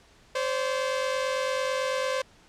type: tone pair together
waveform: sawtooth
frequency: 521 / 570 Hz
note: C5 / C#5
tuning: -7 / +48 cents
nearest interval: major second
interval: 155 cents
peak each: -23 / -28 dBFS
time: 0.35-2.22 s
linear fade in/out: 5 ms
effects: pink hiss -57 dBFS RMS until 2.48 s + low-pass 7000 Hz 12 dB/octave